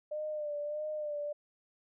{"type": "tone with vibrato", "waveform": "sine", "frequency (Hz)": 599, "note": "D5", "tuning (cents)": 34, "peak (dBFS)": -34, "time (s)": [0.11, 1.33], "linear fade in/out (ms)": 10, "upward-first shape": "sine", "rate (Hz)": 1.6, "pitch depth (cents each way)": 41, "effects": []}